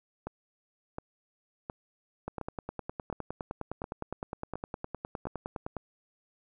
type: two click trains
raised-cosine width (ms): 1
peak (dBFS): -22 / -21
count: 8 / 35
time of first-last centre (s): 0.27-5.27 / 2.28-5.767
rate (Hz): 1.4 / 9.75
effects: none